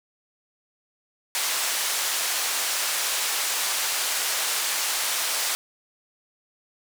white band-pass noise, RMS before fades -26 dBFS, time 1.35-5.55 s, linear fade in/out 0 ms, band 660 to 9900 Hz, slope 12 dB/octave, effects none

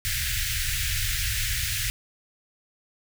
pink band-stop noise, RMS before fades -27 dBFS, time 0.05-1.9 s, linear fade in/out 0 ms, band 120 to 1600 Hz, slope 48 dB/octave, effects none

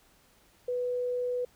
sine tone, 493.9 Hz, B4, in tune, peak -28 dBFS, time 0.68-1.45 s, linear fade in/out 5 ms, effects pink hiss -63 dBFS RMS until 1.55 s

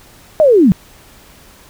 sine linear sweep, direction down, 646 to 163.7 Hz, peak -5 dBFS, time 0.4-0.72 s, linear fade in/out 0 ms, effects pink hiss -43 dBFS RMS until 1.69 s

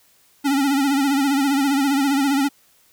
square tone with vibrato, 277.2 Hz, C#4, in tune, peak -17 dBFS, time 0.44-2.49 s, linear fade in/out 20 ms, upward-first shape sine, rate 15 Hz, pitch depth 71 cents each way, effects white hiss -57 dBFS RMS until 2.92 s

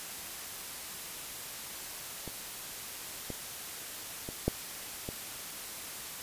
clicks, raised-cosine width 2 ms, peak -27 / -24 / -25 / -13 / -23 dBFS, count 5, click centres 2.277 / 3.303 / 4.289 / 4.48 / 5.089 s, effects white hiss -42 dBFS RMS until 6.22 s + resampled to 32000 Hz

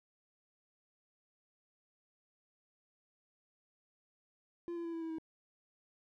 triangle tone with pitch steps, 344 / 339.3 / 334.6 / 330 / 325.4 / 321 Hz, F4 / F4 / E4 / E4 / E4 / E4, -26 / -50 / +26 / +2 / -22 / -46 cents, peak -36 dBFS, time 4.68-5.184 s, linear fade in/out 0 ms, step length 84 ms, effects none

